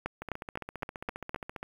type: two click trains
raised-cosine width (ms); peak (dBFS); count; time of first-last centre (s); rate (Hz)
0.5; -23 / -17; 22 / 6; 0.22-1.629 / 0.06-1.345; 14.9 / 3.89
effects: 8-bit